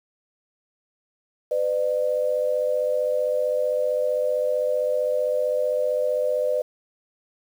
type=tone pair together; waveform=sine; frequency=504.5 / 600 Hz; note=B4 / D5; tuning=+37 / +37 cents; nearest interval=minor third; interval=300 cents; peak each=-23 dBFS; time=1.51-6.62 s; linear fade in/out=5 ms; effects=8-bit